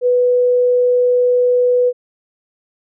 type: tone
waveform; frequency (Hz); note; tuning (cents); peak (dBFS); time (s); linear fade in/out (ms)
sine; 493.9; B4; 0; -10; 0.01-1.93; 50
effects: none